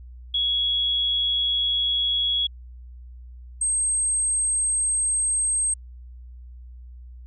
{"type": "tone pair in turn", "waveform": "sine", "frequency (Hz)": [3344, 8388], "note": ["G#7", "C9"], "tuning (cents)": [11, 3], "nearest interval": "octave + major third", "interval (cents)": 1592, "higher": "second", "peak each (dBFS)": -20, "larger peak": "neither", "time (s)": [[0.34, 2.47], [3.61, 5.74]], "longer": "neither", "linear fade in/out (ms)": 5, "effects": ["added 61 Hz sine -39 dBFS peak until 7.26 s"]}